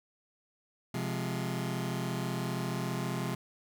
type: chord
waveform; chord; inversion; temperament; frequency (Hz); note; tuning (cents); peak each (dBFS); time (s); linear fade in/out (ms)
sawtooth; F minor; second; just; 130.96 / 174.61 / 209.5; C3 / F3 / Ab3; +2 / 0 / +15; -31 / -32 / -35; 0.94-3.35; 5
effects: 11-bit